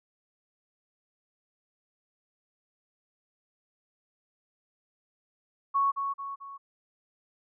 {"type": "tone with echo", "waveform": "sine", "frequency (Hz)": 1108.7, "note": "C#6", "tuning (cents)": 0, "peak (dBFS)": -22, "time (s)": [5.74, 5.92], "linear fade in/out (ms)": 20, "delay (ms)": 220, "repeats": 3, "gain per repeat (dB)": -6, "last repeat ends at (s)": 6.58, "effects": []}